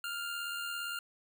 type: tone with amplitude modulation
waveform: 25% pulse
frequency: 1401 Hz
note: F6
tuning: 5 cents sharp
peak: -31 dBFS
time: 0.04-0.99 s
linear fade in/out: 2 ms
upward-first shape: sine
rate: 77.5 Hz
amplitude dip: 35%
effects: none